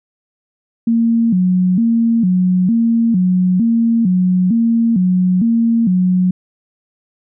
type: tone with vibrato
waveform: sine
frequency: 205.1 Hz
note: G#3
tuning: 21 cents flat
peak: -10 dBFS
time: 0.87-6.31 s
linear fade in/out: 5 ms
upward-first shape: square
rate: 1.1 Hz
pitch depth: 200 cents each way
effects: none